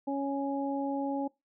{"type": "harmonic tone", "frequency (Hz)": 277.5, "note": "C#4", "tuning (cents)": 2, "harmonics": [1, 2, 3], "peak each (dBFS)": [-31, -36, -36], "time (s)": [0.07, 1.28], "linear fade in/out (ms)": 10, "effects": ["noise-tail reverb RT60 0.2 s tail -21 dB re dry"]}